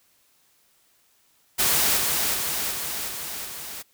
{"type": "noise with echo", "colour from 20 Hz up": "white", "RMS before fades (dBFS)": -21, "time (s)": [1.58, 1.98], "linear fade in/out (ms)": 20, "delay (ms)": 370, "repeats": 5, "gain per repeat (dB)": -3, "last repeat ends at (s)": 3.83, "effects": ["white hiss -63 dBFS RMS until 3.93 s"]}